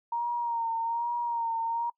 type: tone with vibrato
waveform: sine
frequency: 932.3 Hz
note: A#5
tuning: in tune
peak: -27 dBFS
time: 0.12-1.9 s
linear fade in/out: 5 ms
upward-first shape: sine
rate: 1.2 Hz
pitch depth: 40 cents each way
effects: noise-tail reverb RT60 0.1 s tail -25 dB re dry

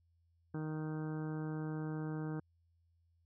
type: harmonic tone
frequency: 155.4 Hz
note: D#3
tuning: 2 cents flat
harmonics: 1 / 2 / 3 / 4 / 5 / 6 / 7 / 8 / 9 / 10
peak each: -39 / -42 / -48 / -58 / -55 / -57 / -61 / -58 / -60 / -57 dBFS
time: 0.54-2.4 s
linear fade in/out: 5 ms
effects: added 84 Hz sine -70 dBFS peak until 3.25 s

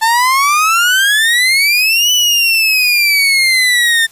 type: exponential two-way sweep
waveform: 30% pulse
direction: up then down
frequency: 880 to 3000 to 1800 Hz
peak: -6 dBFS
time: 0.01-4.07 s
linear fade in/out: 20 ms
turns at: 2.12 s
effects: white hiss -43 dBFS RMS until 4.11 s + resampled to 32000 Hz

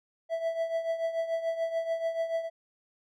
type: tone with tremolo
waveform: triangle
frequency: 659.3 Hz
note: E5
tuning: in tune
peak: -23 dBFS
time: 0.29-2.5 s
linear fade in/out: 50 ms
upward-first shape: triangle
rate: 6.9 Hz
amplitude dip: 75%
effects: none

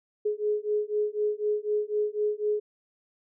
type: beating tone pair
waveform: sine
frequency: 418.7 / 422.7 Hz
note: G#4 / G#4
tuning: +14 / +31 cents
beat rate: 4 Hz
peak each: -28 dBFS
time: 0.25-2.6 s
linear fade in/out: 10 ms
effects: none

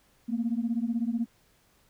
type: beating tone pair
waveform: sine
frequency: 225.6 / 241.6 Hz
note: A3 / B3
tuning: +44 / -38 cents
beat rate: 16 Hz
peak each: -28 / -29 dBFS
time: 0.28-1.26 s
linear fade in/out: 20 ms
effects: tanh soft clip ceiling -19 dBFS + pink hiss -65 dBFS RMS until 1.89 s

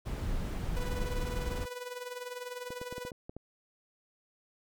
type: noise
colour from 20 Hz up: brown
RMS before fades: -34 dBFS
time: 0.05-1.66 s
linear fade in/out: 20 ms
type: tone with tremolo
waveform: sawtooth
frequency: 493.9 Hz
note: B4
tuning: in tune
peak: -32 dBFS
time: 0.76-3.11 s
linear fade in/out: 10 ms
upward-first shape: triangle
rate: 20 Hz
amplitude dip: 75%
type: clicks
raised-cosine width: 2 ms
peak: -29 dBFS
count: 8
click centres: 2.705 / 2.815 / 2.926 / 2.981 / 3.051 / 3.118 / 3.295 / 3.366 s
effects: none

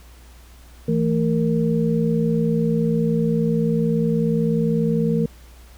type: tone cluster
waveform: sine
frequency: 163.5 / 223.6 / 464.8 Hz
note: E3 / A3 / A#4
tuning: -14 / +28 / -5 cents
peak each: -20 / -21 / -23 dBFS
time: 0.88-5.26 s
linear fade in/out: 5 ms
effects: added 60 Hz sine -43 dBFS peak until 5.77 s + pink hiss -51 dBFS RMS until 5.77 s

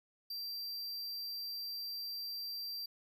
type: tone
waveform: square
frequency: 4708 Hz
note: D8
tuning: 3 cents sharp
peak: -40 dBFS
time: 0.3-2.86 s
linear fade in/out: 5 ms
effects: none

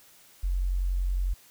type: tone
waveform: sine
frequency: 45.47 Hz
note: F#1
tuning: 29 cents flat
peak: -24 dBFS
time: 0.43-1.34 s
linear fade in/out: 10 ms
effects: white hiss -56 dBFS RMS until 1.5 s

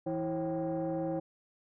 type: tone cluster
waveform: sine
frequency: 164.4 / 325.6 / 540 / 777 Hz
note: E3 / E4 / C#5 / G5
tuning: -4 / -21 / -45 / -16 cents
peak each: -37 / -33 / -34 / -40 dBFS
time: 0.06-1.2 s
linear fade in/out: 10 ms
effects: tanh soft clip ceiling -26 dBFS

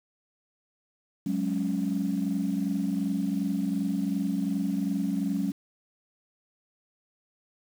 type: chord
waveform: sine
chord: F# suspended second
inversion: none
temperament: equal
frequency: 185 / 207.7 / 277.2 Hz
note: F#3 / G#3 / C#4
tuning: 0 / 0 / 0 cents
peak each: -29 dBFS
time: 1.26-5.52 s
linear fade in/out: 5 ms
effects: tanh soft clip ceiling -18 dBFS + 8-bit

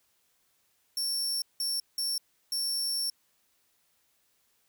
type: tone bursts at uneven times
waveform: sawtooth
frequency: 5450 Hz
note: F8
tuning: 43 cents flat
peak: -26 dBFS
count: 4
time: 0.97-1.42 / 1.6-1.8 / 1.98-2.18 / 2.52-3.1 s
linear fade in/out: 2 ms
effects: white hiss -71 dBFS RMS until 4.68 s

